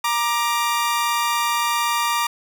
sawtooth tone pair together, 941.3 / 1186 Hz, A#5 / D6, +17 / +17 cents, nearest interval major third, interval 400 cents, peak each -18 dBFS, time 0.04-2.27 s, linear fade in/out 5 ms, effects none

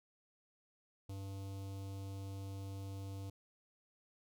square tone with notch filter, 97.7 Hz, G2, 5 cents flat, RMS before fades -45 dBFS, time 1.09-3.3 s, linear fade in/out 5 ms, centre 1700 Hz, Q 0.69, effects none

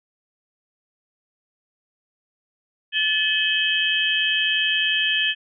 sine tone cluster, 1734 / 2564 / 3043 / 3214 Hz, A6 / E7 / F#7 / G7, -26 / -49 / +48 / +43 cents, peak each -24 dBFS, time 2.92-5.35 s, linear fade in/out 50 ms, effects none

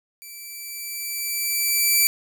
5% pulse tone with level ramp, 2326 Hz, D7, 17 cents flat, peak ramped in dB -29 to -5 dBFS, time 0.22-2.07 s, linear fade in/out 0 ms, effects none

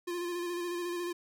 square tone with vibrato, 349.4 Hz, F4, 1 cent sharp, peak -34 dBFS, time 0.07-1.13 s, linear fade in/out 10 ms, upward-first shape square, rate 14 Hz, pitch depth 23 cents each way, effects none

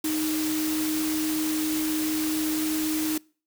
sine tone in noise, 311.1 Hz, D#4, in tune, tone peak -25 dBFS, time 0.04-3.18 s, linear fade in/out 5 ms, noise white, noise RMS -32 dBFS, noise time 0.04-3.18 s, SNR +4 dB, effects noise-tail reverb RT60 0.4 s tail -25 dB re dry

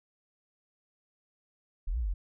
sine exponential two-way sweep, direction up then down, 30.28 to 65.41 to 40.71 Hz, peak -28 dBFS, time 1.87-2.14 s, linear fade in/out 10 ms, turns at 1.98 s, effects none

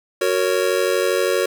square chord, F# major, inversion none, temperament just, 370 / 462.5 / 555 Hz, F#4 / A#4 / C#5, 0 / -14 / +2 cents, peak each -22 dBFS, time 0.21-1.46 s, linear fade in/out 5 ms, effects none

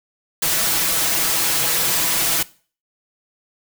white noise with comb filter, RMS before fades -19 dBFS, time 0.42-2.43 s, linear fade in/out 5 ms, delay 6.1 ms, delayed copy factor +0.85, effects noise-tail reverb RT60 0.4 s tail -20 dB re dry

